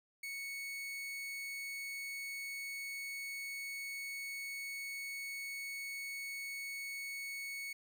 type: tone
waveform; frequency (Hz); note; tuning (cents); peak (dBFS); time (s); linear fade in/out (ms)
40% pulse; 2217; C#7; 0; -40; 0.23-7.73; 5
effects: none